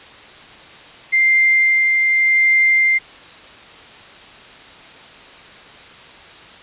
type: tone with tremolo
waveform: sine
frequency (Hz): 2096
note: C7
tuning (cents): +2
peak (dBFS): -10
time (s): 1.12-2.99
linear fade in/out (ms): 20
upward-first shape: sine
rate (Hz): 0.86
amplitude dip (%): 25
effects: white hiss -40 dBFS RMS until 6.62 s + resampled to 8000 Hz